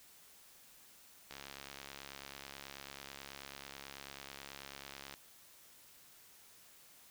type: click train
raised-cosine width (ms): 0.2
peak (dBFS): -29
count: 266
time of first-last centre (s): 1.31-5.139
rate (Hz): 69.2
effects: white hiss -61 dBFS RMS until 7.1 s